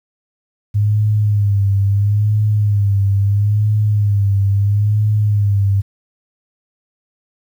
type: tone with vibrato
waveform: sine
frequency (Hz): 102.5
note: G#2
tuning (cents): -22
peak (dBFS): -11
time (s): 0.74-5.82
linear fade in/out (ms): 20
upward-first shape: sine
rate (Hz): 0.75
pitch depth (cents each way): 62
effects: 8-bit